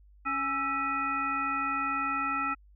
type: harmonic tone with a mistuned harmonic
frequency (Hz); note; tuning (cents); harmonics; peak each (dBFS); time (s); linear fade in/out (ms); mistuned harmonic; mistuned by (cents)
277.2; C#4; 0; 1 / 3 / 5 / 7 / 9; -38 / -39 / -29 / -39 / -36; 0.25-2.55; 20; 5; -76
effects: added 50 Hz sine -54 dBFS peak until 2.75 s